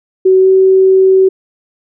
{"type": "tone with pitch glide", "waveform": "sine", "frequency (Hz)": [376.4, 379.9], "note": ["F#4", "F#4"], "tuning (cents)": [30, 46], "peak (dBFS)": -4, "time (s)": [0.25, 1.29], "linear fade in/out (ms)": 10, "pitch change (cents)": 16, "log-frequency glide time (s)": [0.4, 0.48], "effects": []}